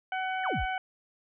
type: harmonic tone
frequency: 751 Hz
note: F#5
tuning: 26 cents sharp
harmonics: 1 / 2 / 3 / 4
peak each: -31 / -35 / -39 / -44 dBFS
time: 0.12-0.78 s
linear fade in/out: 2 ms
type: exponential sweep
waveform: sine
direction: down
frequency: 2093 to 30.02 Hz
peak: -30 dBFS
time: 0.43-0.66 s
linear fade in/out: 20 ms
effects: none